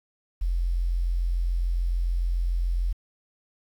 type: tone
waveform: sine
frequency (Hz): 43.48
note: F1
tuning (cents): -7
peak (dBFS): -22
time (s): 0.41-2.93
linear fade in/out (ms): 10
effects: 9-bit